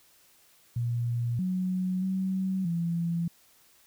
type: tone with pitch steps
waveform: sine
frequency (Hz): 119 / 184.6 / 189.2 / 169.3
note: A#2 / F#3 / F#3 / E3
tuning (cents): +36 / -4 / +39 / +46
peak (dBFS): -26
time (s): 0.76-3.28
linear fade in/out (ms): 5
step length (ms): 630
effects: white hiss -61 dBFS RMS until 3.86 s